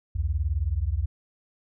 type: beating tone pair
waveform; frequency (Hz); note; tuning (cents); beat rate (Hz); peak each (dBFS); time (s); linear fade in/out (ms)
sine; 65.41 / 84.41; C2 / E2; 0 / +42; 19; -26; 0.15-1.06; 10
effects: none